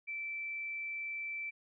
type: tone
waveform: sine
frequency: 2329 Hz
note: D7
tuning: 15 cents flat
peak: -37 dBFS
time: 0.07-1.51 s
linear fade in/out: 20 ms
effects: none